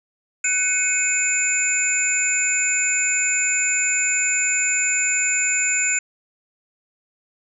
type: tone cluster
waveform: sine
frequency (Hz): 1507 / 2212 / 2523 / 7130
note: F#6 / C#7 / D#7 / A8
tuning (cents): +31 / -4 / +23 / +22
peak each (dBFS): -27 / -26 / -24 / -20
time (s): 0.44-5.99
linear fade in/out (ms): 5
effects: none